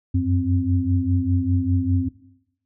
sine tone cluster, 90.5 / 95.5 / 262.4 Hz, F#2 / G2 / C4, -38 / -45 / +5 cents, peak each -22 dBFS, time 0.14-2.09 s, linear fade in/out 10 ms, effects noise-tail reverb RT60 0.8 s tail -18 dB re dry

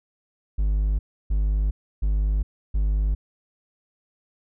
triangle tone bursts, 50.9 Hz, G#1, 34 cents flat, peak -17 dBFS, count 4, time 0.58-3.15 s, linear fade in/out 10 ms, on 410 ms, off 310 ms, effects none

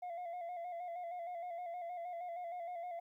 sine tone with vibrato, 698.5 Hz, F5, in tune, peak -38 dBFS, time 0.02-3 s, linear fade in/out 10 ms, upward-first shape square, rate 6.4 Hz, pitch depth 48 cents each way, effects tanh soft clip ceiling -40 dBFS + 13-bit

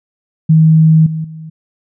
sine tone with level steps, 158.9 Hz, D#3, 37 cents sharp, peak -4 / -16 / -26 dBFS, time 0.49-1.5 s, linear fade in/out 10 ms, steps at 1.06 / 1.24 s, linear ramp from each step 5 ms, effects none

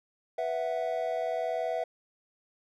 triangle chord, B suspended fourth, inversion none, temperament equal, 493.9 / 659.3 / 740 Hz, B4 / E5 / F#5, 0 / 0 / 0 cents, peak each -33 / -29 / -33 dBFS, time 0.38-1.84 s, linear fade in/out 5 ms, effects none

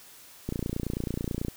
click train, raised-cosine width 3 ms, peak -17 dBFS, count 30, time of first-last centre 0.49-1.483 s, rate 29.2 Hz, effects white hiss -51 dBFS RMS until 1.56 s

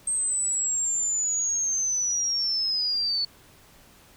sine linear sweep, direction down, 8372 to 4435 Hz, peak -23 dBFS, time 0.07-3.25 s, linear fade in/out 5 ms, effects pink hiss -54 dBFS RMS until 4.16 s

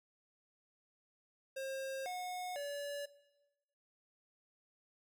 square tone with pitch steps, 535 / 727 / 573 Hz, C5 / F#5 / D5, +38 / -31 / -43 cents, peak -40 dBFS, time 1.56-3.06 s, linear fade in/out 10 ms, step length 500 ms, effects noise-tail reverb RT60 1.0 s tail -18 dB re dry

